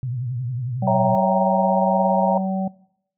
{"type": "tone with vibrato", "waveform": "sine", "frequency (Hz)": 124.1, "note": "B2", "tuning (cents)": 9, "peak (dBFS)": -23, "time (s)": [0.03, 1.15], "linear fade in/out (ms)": 0, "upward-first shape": "triangle", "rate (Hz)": 11, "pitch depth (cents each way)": 140}
{"type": "harmonic tone", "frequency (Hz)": 190.5, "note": "G3", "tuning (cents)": -49, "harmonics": [1, 3, 4], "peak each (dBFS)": [-22, -30, -29], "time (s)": [0.82, 2.68], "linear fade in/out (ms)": 5}
{"type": "chord", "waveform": "sine", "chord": "C# diminished seventh", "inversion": "none", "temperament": "equal", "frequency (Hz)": [554.4, 659.3, 784, 932.3], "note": ["C#5", "E5", "G5", "Bb5"], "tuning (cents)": [0, 0, 0, 0], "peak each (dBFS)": -22, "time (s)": [0.87, 2.38], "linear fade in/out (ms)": 5}
{"effects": ["noise-tail reverb RT60 0.7 s tail -21 dB re dry"]}